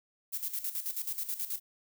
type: noise with tremolo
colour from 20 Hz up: violet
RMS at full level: -34 dBFS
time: 0.32-1.6 s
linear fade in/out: 20 ms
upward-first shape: square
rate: 9.3 Hz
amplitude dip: 70%
effects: none